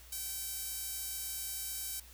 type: tone with high-pass filter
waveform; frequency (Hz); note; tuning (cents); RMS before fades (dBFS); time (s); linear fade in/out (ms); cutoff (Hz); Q
sawtooth; 773; G5; -24; -40; 0.12-2; 5; 7900; 0.65
effects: added 60 Hz sine -55 dBFS peak until 2.13 s + white hiss -57 dBFS RMS until 2.13 s